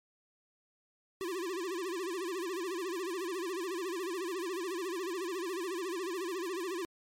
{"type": "tone with vibrato", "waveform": "square", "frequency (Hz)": 360.3, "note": "F#4", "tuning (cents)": -46, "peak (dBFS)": -35, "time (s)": [1.21, 6.85], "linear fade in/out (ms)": 0, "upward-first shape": "sine", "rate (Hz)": 14, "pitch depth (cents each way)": 150, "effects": ["MP3 64 kbps"]}